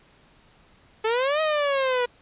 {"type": "exponential two-way sweep", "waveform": "sawtooth", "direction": "up then down", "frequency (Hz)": [430, 634, 482.5], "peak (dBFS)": -17, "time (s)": [1.04, 2.06], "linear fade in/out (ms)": 10, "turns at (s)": 1.41, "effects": ["pink hiss -57 dBFS RMS until 2.21 s", "resampled to 8000 Hz"]}